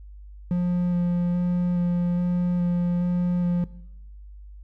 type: tone with vibrato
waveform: triangle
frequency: 176.3 Hz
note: F3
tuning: 17 cents sharp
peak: -18 dBFS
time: 0.51-3.64 s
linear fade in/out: 0 ms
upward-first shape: square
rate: 1.2 Hz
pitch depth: 9 cents each way
effects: noise-tail reverb RT60 0.8 s tail -19 dB re dry + added 50 Hz sine -40 dBFS peak until 4.63 s